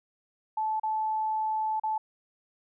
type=tone with dropouts; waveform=sine; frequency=870 Hz; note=A5; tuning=20 cents flat; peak=-26 dBFS; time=0.57-1.98 s; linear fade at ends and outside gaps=5 ms; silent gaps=0.798-0.833 / 1.798-1.835 s; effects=none